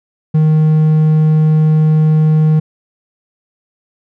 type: tone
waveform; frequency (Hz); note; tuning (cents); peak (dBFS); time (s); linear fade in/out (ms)
triangle; 155.56; D#3; 0; -5; 0.34-2.6; 10
effects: none